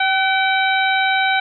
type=harmonic tone with a mistuned harmonic; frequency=770 Hz; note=G5; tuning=31 cents flat; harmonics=1 / 2 / 3 / 4 / 5; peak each=-18 / -19 / -21 / -28 / -25 dBFS; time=0-1.4 s; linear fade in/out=5 ms; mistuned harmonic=2; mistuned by=-35 cents; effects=none